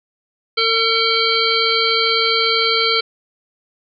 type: harmonic tone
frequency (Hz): 452.7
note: A4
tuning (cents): +49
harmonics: 1 / 3 / 5 / 7 / 9 / 10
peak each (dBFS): -21 / -21 / -21 / -21 / -21 / -21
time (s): 0.57-3.01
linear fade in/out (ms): 10
effects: none